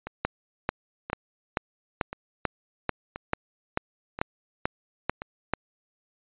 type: two click trains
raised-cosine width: 0.5 ms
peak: -9 / -19 dBFS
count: 13 / 6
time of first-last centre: 0.25-5.536 / 0.07-5.219 s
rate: 2.27 / 0.971 Hz
effects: resampled to 8000 Hz